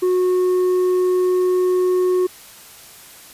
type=tone with tanh clipping; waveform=sine; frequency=365.3 Hz; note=F#4; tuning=22 cents flat; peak=-15 dBFS; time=0.02-2.27 s; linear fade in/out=10 ms; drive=4 dB; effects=white hiss -42 dBFS RMS until 3.33 s + resampled to 32000 Hz